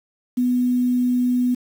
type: tone with quantisation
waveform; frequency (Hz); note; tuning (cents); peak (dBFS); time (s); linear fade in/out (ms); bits
sine; 247.7; B3; +5; -16; 0.37-1.55; 10; 7
effects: none